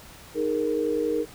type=chord; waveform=sine; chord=D# suspended fourth; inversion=none; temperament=equal; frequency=311.1 / 415.3 / 466.2 Hz; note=D#4 / G#4 / A#4; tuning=0 / 0 / 0 cents; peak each=-28 / -29 / -25 dBFS; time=0.34-1.26 s; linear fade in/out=50 ms; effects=pink hiss -47 dBFS RMS until 1.34 s